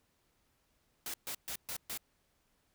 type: noise bursts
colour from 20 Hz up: white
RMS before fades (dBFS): -40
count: 5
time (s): 1.06-1.975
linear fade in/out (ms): 2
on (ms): 79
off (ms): 130
effects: pink hiss -75 dBFS RMS until 2.74 s